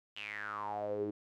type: tone with band-pass filter sweep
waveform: sawtooth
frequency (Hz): 104.2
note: G#2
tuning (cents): +6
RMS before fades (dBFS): -39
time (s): 0.16-1.11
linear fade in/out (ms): 10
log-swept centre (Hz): 3000 to 330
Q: 9.3
effects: none